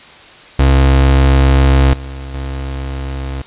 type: tone with level steps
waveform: 35% pulse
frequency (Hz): 67.4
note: C#2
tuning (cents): -48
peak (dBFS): -5 / -23 / -18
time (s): 0.59-3.42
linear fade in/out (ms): 5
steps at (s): 1.93 / 2.34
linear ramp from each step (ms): 5
effects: white hiss -38 dBFS RMS until 3.46 s + resampled to 8000 Hz